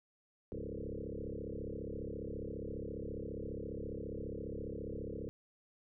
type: tone with frequency modulation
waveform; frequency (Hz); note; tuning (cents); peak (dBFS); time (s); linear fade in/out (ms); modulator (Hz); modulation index
sine; 261.6; C4; 0; -39; 0.52-5.29; 0; 34.7; 6.9
effects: none